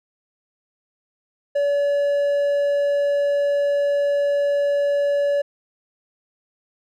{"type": "tone", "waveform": "triangle", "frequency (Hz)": 571, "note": "D5", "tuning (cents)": -49, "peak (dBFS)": -15, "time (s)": [1.55, 5.42], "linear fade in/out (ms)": 10, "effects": []}